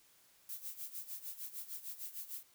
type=noise with tremolo; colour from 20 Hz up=violet; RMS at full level=-43 dBFS; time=0.49-2.43 s; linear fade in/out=2 ms; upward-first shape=sine; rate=6.6 Hz; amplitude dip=80%; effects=white hiss -67 dBFS RMS until 2.54 s